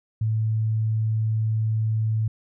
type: tone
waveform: sine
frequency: 110 Hz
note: A2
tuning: in tune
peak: -20 dBFS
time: 0.21-2.28 s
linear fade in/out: 5 ms
effects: none